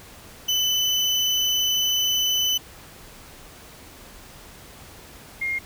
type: tone pair in turn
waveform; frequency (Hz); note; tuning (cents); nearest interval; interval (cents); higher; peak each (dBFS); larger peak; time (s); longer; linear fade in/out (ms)
35% pulse / sine; 3009 / 2128; F#7 / C7; +28 / +29; tritone; 599; first; -18 / -23; first; 0.48-2.58 / 5.41-5.59; first; 10
effects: pink hiss -45 dBFS RMS until 5.65 s